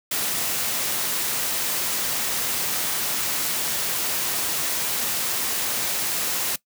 white noise, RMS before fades -25 dBFS, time 0.11-6.56 s, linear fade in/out 5 ms, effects noise-tail reverb RT60 0.1 s tail -20 dB re dry + high-pass 100 Hz 12 dB/octave

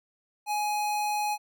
square tone, 837 Hz, G#5, 13 cents sharp, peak -27 dBFS, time 0.46-1.38 s, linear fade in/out 50 ms, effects none

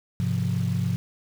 sine chord, F minor, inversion first, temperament equal, 103.83 / 130.81 / 174.61 Hz, Ab2 / C3 / F3, 0 / 0 / 0 cents, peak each -26 dBFS, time 0.2-0.96 s, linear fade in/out 0 ms, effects tanh soft clip ceiling -15 dBFS + 7-bit

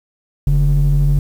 triangle ring-modulated tone, 93.7 Hz, F#2, 22 cents sharp, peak -4 dBFS, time 0.47-1.19 s, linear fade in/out 0 ms, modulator 50 Hz, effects tanh soft clip ceiling -5 dBFS + 7-bit

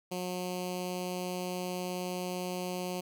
10% pulse tone with notch filter, 180.9 Hz, F#3, 39 cents flat, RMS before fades -36 dBFS, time 0.11-3.01 s, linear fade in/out 10 ms, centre 1400 Hz, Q 0.83, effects none

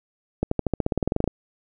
accelerating click train, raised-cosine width 2 ms, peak -8 dBFS, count 16, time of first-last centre 0.43-1.277 s, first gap 84 ms, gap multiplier 0.94, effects none

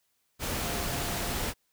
sine tone in noise, 698.5 Hz, F5, in tune, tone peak -42 dBFS, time 0.6-1.36 s, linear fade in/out 50 ms, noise pink, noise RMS -32 dBFS, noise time 0.39-1.54 s, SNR -13 dB, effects white hiss -74 dBFS RMS until 1.72 s

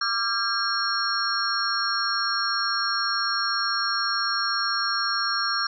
sine tone cluster, 1176 / 1372 / 1610 / 4295 / 5520 Hz, D6 / F6 / G6 / C8 / F8, +2 / -31 / +46 / +44 / -21 cents, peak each -29 dBFS, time 0.01-5.67 s, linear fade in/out 5 ms, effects none

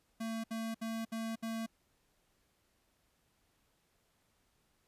square tone bursts, 225.2 Hz, A3, 40 cents sharp, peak -37 dBFS, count 5, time 0.2-1.664 s, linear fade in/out 10 ms, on 240 ms, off 66 ms, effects pink hiss -75 dBFS RMS until 4.87 s + resampled to 32000 Hz

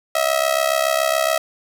sawtooth tone with amplitude modulation, 645 Hz, E5, 38 cents flat, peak -9 dBFS, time 0.15-1.38 s, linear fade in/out 5 ms, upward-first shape sine, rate 67.1 Hz, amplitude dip 85%, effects 8-bit

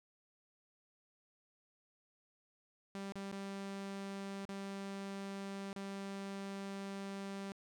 sawtooth tone with dropouts, 196.7 Hz, G3, 6 cents sharp, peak -38 dBFS, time 2.95-7.52 s, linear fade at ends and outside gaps 0 ms, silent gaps 3.121-3.156 / 3.315-3.325 / 4.452-4.49 / 5.729-5.762 s, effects low-pass 8000 Hz 12 dB/octave + 12-bit

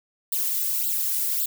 violet noise with flanger, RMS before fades -25 dBFS, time 0.32-1.46 s, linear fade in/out 5 ms, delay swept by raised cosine 0.24 to 2.04 ms, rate 1.8 Hz, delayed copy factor +0.95, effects none

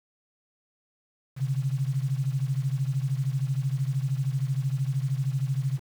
sine beating tone pair, 130.81 / 143.81 Hz, C3 / D3, 0 / -36 cents, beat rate 13 Hz, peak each -26 / -29 dBFS, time 1.36-5.8 s, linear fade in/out 50 ms, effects 8-bit

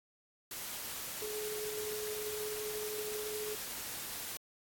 sine tone in noise, 424.6 Hz, G#4, 38 cents sharp, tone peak -39 dBFS, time 1.22-3.55 s, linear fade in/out 2 ms, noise white, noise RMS -42 dBFS, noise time 0.51-4.37 s, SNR 0 dB, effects AAC 64 kbps

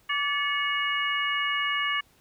harmonic tone with a mistuned harmonic, 577 Hz, D5, 31 cents flat, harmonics 2 / 3 / 4 / 5, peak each -30 / -30 / -30 / -30 dBFS, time 0.09-2.01 s, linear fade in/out 10 ms, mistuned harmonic 4, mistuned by -76 cents, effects pink hiss -62 dBFS RMS until 2.2 s

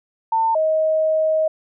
sine tone pair in turn, 899 / 630 Hz, A5 / D#5, +37 / +21 cents, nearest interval tritone, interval 616 cents, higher first, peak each -15 dBFS, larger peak neither, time 0.32-0.55 / 0.55-1.48 s, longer second, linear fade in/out 5 ms, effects none

